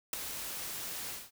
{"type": "noise with ADSR envelope", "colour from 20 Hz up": "white", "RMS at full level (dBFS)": -29, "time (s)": [0.13, 1.31], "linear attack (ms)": 5, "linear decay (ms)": 6, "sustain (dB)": -11, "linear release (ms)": 210, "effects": []}